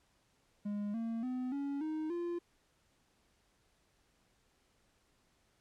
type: tone with pitch steps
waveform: triangle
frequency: 205.7 / 228.2 / 253.2 / 281 / 311.8 / 345.9 Hz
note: G#3 / A#3 / B3 / C#4 / D#4 / F4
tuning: -16 / -37 / +43 / +24 / +4 / -17 cents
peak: -33 dBFS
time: 0.65-2.39 s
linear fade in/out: 10 ms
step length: 290 ms
effects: pink hiss -73 dBFS RMS until 5.6 s + low-pass 10000 Hz 12 dB/octave

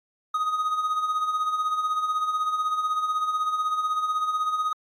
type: tone with tremolo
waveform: triangle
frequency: 1250 Hz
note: D#6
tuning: 8 cents sharp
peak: -19 dBFS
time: 0.34-4.73 s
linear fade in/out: 5 ms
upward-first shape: sine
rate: 16 Hz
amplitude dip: 55%
effects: AAC 64 kbps

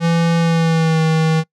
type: tone with pitch glide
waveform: square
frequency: 167.6 to 159.75 Hz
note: E3 to D#3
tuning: +29 to +46 cents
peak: -13 dBFS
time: 0-1.44 s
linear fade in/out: 50 ms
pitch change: -83 cents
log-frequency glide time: 0.38-1.01 s
effects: noise-tail reverb RT60 0.1 s tail -24 dB re dry + low-pass 6000 Hz 12 dB/octave

